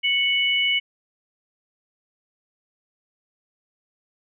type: tone pair together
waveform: sine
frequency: 2217 / 2957 Hz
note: C#7 / F#7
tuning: 0 / -2 cents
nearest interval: perfect fourth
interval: 498 cents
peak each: -21 dBFS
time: 0.03-0.8 s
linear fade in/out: 20 ms
effects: none